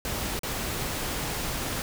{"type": "noise with dropouts", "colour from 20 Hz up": "pink", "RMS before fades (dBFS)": -31, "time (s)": [0.05, 1.82], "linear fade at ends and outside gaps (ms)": 1, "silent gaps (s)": [0.392, 0.433], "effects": []}